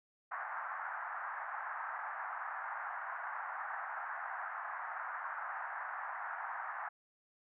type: band-pass noise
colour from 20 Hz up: white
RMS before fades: -42 dBFS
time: 0.31-6.89 s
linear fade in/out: 10 ms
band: 730 to 1700 Hz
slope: 48 dB/octave
effects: none